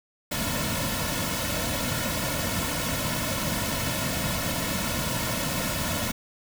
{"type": "noise with comb filter", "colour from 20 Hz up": "pink", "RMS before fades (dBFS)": -28, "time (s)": [0.31, 6.12], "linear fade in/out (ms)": 10, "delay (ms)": 2.5, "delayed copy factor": -0.75, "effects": []}